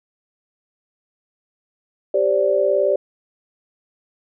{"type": "chord", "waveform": "sine", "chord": "G suspended fourth", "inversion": "none", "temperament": "equal with one note detuned", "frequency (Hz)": [392, 523.3, 582.3], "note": ["G4", "C5", "D5"], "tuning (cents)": [0, 0, -15], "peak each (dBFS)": [-20, -21, -17], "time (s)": [2.14, 2.96], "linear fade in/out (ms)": 5, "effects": []}